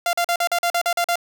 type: tone bursts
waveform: sawtooth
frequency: 693 Hz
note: F5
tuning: 14 cents flat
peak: -14 dBFS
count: 10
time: 0.06-1.157 s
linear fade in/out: 2 ms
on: 71 ms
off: 43 ms
effects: 8-bit